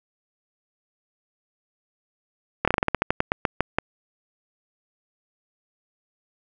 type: slowing click train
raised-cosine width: 0.5 ms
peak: -4 dBFS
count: 15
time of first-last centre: 2.65-3.785 s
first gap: 26 ms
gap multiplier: 1.16
effects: none